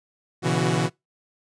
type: tone cluster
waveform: sawtooth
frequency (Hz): 122.2 / 141.1 / 166.3 / 370.6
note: B2 / C#3 / E3 / F#4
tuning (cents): -18 / +31 / +16 / +3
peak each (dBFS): -23 / -22 / -20 / -23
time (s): 0.42-0.9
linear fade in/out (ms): 50
effects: noise-tail reverb RT60 0.2 s tail -25 dB re dry + resampled to 22050 Hz